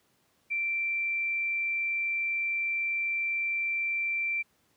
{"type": "tone", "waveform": "sine", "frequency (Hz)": 2349, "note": "D7", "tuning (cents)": 0, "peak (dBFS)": -27, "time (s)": [0.5, 4.43], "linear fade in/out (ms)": 20, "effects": ["pink hiss -69 dBFS RMS until 4.76 s", "high-pass 100 Hz 12 dB/octave"]}